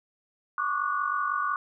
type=tone cluster; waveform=sine; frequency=1102 / 1148 / 1198 / 1462 Hz; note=C#6 / D6 / D6 / F#6; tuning=-11 / -40 / +34 / -21 cents; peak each=-31 dBFS; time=0.58-1.56 s; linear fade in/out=2 ms; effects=none